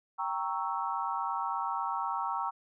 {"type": "chord", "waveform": "sine", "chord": "G diminished seventh", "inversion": "none", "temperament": "equal", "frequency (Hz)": [784, 932.3, 1108.7, 1318.5], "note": ["G5", "Bb5", "Db6", "Fb6"], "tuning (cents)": [0, 0, 0, 0], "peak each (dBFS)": [-37, -34, -36, -37], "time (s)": [0.18, 2.51], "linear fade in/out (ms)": 20, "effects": []}